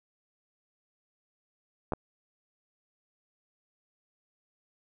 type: clicks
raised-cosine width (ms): 1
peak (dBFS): -17 / -16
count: 2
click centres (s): 1.922 / 1.935
effects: none